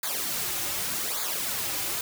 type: noise with flanger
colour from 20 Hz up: white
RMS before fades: -30 dBFS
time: 0.03-2.01 s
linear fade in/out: 2 ms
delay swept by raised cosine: 0.35 to 4.55 ms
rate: 0.85 Hz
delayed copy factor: -0.75
effects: none